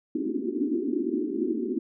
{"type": "band-pass noise", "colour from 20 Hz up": "pink", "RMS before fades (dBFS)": -28, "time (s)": [0.15, 1.79], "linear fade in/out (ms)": 5, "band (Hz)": [230, 390], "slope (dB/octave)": 96, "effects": []}